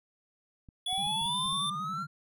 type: clicks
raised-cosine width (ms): 5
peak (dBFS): -38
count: 8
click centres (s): 0.688 / 0.929 / 0.98 / 1.066 / 1.218 / 1.257 / 1.46 / 1.527
type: tone with pitch glide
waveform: square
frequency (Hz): 3407 to 3570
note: G#7 to A7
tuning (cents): +44 to +24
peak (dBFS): -31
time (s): 0.86-1.7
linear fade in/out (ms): 5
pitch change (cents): +80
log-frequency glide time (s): 1.23-1.35
type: linear sweep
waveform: triangle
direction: up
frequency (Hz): 717 to 1396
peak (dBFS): -31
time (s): 0.87-2.07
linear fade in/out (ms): 50
type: tone with vibrato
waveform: sine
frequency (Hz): 170.6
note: F3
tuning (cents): -40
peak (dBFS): -40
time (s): 0.98-2.07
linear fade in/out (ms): 10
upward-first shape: square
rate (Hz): 11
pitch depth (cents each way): 210
effects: none